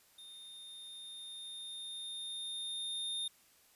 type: tone with level ramp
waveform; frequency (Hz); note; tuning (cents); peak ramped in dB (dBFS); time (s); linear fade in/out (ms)
square; 3646; A#7; -39; -51 to -36; 0.18-3.28; 5
effects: white hiss -66 dBFS RMS until 3.75 s + resampled to 32000 Hz